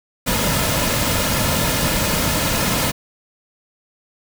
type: noise with comb filter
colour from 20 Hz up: pink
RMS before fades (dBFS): -19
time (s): 0.26-2.92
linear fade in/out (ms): 20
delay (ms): 2.6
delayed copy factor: -0.5
effects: none